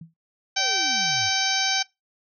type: tone with exponential decay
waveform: sine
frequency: 163.8 Hz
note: E3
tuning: 11 cents flat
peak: -34 dBFS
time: 0.01-0.14 s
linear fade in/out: 5 ms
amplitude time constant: 28 ms
type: exponential sweep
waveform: sine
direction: down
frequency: 659.3 to 88 Hz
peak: -36 dBFS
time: 0.56-1.31 s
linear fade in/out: 50 ms
type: harmonic tone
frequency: 773 Hz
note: G5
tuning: 24 cents flat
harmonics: 1 / 2 / 3 / 4 / 5 / 6 / 7 / 8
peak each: -29 / -29 / -29 / -29 / -29 / -29 / -29 / -29 dBFS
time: 0.56-1.83 s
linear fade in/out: 10 ms
effects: noise-tail reverb RT60 0.2 s tail -22 dB re dry